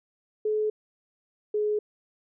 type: tone pair in turn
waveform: sine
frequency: 428 / 421.4 Hz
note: A4 / G#4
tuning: -48 / +25 cents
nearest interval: unison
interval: 27 cents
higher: first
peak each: -23 dBFS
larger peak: neither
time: 0.45-0.7 / 1.54-1.79 s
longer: neither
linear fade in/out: 5 ms
effects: none